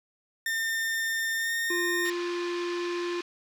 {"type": "tone with pitch glide", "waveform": "40% pulse", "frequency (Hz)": [1808, 1834.3], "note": ["A6", "A#6"], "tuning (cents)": [47, -28], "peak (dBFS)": -26, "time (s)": [0.46, 2.1], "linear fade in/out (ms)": 2, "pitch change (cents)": 25, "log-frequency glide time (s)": [1.37, 1.52]}
{"type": "harmonic tone", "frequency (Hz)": 349.2, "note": "F4", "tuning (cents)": 0, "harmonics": [1, 3, 5, 7], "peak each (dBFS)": [-29, -39, -43, -46], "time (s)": [1.7, 3.21], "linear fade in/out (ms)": 5}
{"type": "band-pass noise", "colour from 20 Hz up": "white", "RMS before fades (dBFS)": -42, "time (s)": [2.05, 3.22], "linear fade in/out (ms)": 2, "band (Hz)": [950, 4700], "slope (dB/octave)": 24}
{"effects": []}